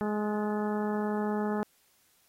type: harmonic tone with a mistuned harmonic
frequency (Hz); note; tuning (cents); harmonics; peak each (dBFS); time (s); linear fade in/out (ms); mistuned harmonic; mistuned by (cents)
210; G#3; +19; 1 / 2 / 3 / 4 / 5 / 6 / 7 / 8; -30 / -33 / -40 / -37 / -45 / -43 / -47 / -48; 0.01-1.63; 0; 8; +47
effects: white hiss -67 dBFS RMS until 2.28 s + AAC 48 kbps